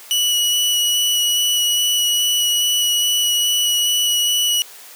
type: tone with vibrato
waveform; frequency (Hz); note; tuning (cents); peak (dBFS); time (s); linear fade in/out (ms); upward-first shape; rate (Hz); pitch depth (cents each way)
sawtooth; 2937; F#7; -13; -12; 0.11-4.62; 0; square; 2.4; 8
effects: white hiss -40 dBFS RMS until 4.95 s + high-pass 400 Hz 12 dB/octave

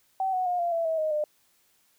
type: tone with pitch steps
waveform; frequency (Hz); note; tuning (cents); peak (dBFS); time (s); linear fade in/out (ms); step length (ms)
sine; 765 / 739.4 / 714.6 / 690.7 / 667.5 / 645.1 / 623.5 / 602.6; G5 / F#5 / F5 / F5 / E5 / E5 / D#5 / D5; -42 / -1 / +40 / -19 / +22 / -38 / +3 / +44; -24; 0.2-1.24; 2; 130
effects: white hiss -66 dBFS RMS until 1.98 s

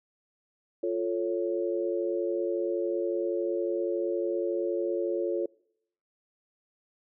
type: chord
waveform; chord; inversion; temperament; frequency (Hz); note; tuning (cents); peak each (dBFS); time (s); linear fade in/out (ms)
sine; F augmented; none; equal; 349.2 / 440 / 554.4; F4 / A4 / C#5; 0 / 0 / 0; -29 / -32 / -32; 0.83-5.46; 5
effects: noise-tail reverb RT60 0.7 s tail -24 dB re dry

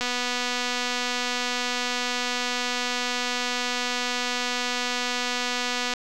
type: click train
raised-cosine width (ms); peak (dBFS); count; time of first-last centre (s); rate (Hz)
0.2; -10; 1459; 0.01-5.937; 246
effects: none

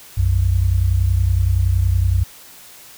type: tone pair together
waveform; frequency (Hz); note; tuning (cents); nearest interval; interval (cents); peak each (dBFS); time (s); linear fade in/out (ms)
sine; 61.8 / 92.5; B1 / F#2; +2 / 0; perfect fifth; 698; -17 / -15; 0.17-2.24; 10
effects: white hiss -42 dBFS RMS until 2.97 s

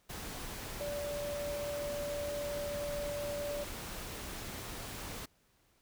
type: tone in noise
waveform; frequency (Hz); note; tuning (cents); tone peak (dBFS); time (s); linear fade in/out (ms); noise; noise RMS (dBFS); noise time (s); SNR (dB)
sine; 580; D5; -22; -36; 0.8-3.64; 10; pink; -43; 0.09-5.26; +4
effects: pink hiss -71 dBFS RMS until 5.81 s

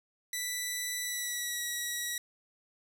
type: tone with pitch glide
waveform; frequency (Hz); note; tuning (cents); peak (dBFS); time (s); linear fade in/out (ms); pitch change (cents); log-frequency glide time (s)
10% pulse; 1975.5 to 1923.7; B6 to B6; 0 to -46; -24; 0.33-2.18; 2; -46; 1.01-1.61
effects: none

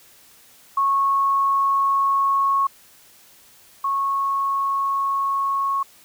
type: tone pair in turn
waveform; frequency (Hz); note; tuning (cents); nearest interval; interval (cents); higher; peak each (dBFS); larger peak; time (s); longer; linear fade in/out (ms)
sine; 1100 / 1100; C#6 / C#6; -14 / -14; unison; 0; neither; -16 / -19; first; 0.77-2.67 / 3.84-5.83; second; 5
effects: white hiss -51 dBFS RMS until 6.04 s

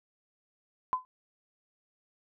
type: tone with exponential decay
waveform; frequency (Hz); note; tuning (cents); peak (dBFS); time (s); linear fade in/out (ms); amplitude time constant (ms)
sine; 1017; C6; -50; -21; 0.93-1.05; 0; 26
effects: none

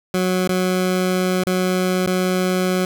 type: tone with dropouts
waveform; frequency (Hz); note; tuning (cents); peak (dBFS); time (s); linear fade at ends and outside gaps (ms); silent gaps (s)
20% pulse; 183.9; F#3; -10; -12; 0.14-2.85; 2; 0.476-0.492 / 1.436-1.468 / 2.062-2.072
effects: none

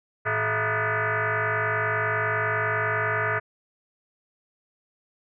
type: tone with frequency modulation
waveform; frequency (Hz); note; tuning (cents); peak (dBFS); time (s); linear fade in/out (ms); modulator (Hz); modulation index
sine; 110; A2; 0; -22; 0.25-3.4; 20; 270; 6.8
effects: none

